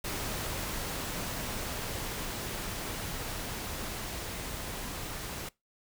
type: noise with level ramp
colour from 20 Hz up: pink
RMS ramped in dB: -35 to -39 dBFS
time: 0.04-5.49 s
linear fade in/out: 5 ms
effects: noise-tail reverb RT60 0.2 s tail -22 dB re dry